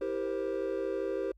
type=chord; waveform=triangle; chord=C dominant seventh; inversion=first; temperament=just; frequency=327 / 392.4 / 470.9 / 523.3 Hz; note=E4 / G4 / Bb4 / C5; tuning=-14 / +2 / +18 / 0 cents; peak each=-37 / -32 / -36 / -34 dBFS; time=0.01-1.32 s; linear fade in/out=5 ms; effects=added 50 Hz sine -57 dBFS peak until 1.37 s + Opus 48 kbps